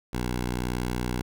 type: tone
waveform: 10% pulse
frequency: 61.2 Hz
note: B1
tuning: 15 cents flat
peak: -19 dBFS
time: 0.13-1.22 s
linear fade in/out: 5 ms
effects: none